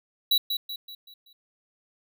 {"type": "tone with echo", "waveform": "square", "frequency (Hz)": 3922, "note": "B7", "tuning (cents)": -13, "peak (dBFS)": -19, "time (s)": [0.31, 0.38], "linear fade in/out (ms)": 5, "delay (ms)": 190, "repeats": 5, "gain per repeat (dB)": -7, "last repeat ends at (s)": 1.33, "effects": []}